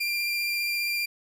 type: tone with vibrato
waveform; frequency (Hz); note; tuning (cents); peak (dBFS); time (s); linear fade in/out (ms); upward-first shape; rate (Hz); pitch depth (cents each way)
30% pulse; 2382; D7; +24; -23; 0-1.06; 10; sine; 15; 11
effects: none